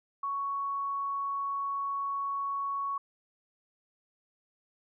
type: tone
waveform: sine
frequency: 1113 Hz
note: C#6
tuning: 7 cents sharp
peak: -30 dBFS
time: 0.23-2.98 s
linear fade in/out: 5 ms
effects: none